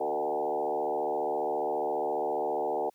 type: tone with frequency modulation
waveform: sine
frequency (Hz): 604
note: D5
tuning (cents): +48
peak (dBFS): -27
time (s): 0-2.9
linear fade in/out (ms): 10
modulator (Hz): 74.7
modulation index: 3.3
effects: white hiss -70 dBFS RMS until 2.94 s